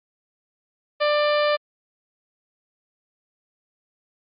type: harmonic tone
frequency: 593 Hz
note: D5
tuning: 17 cents sharp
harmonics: 1 / 2 / 3 / 4 / 5 / 6 / 7 / 8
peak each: -19 / -25 / -29 / -31 / -33 / -35 / -36 / -37 dBFS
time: 1-1.57 s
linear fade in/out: 20 ms
effects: Opus 48 kbps